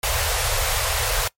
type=band-stop noise; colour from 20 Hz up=pink; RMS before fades=-22 dBFS; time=0.03-1.28 s; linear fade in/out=5 ms; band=110 to 470 Hz; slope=48 dB/octave; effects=noise-tail reverb RT60 0.1 s tail -21 dB re dry + MP3 64 kbps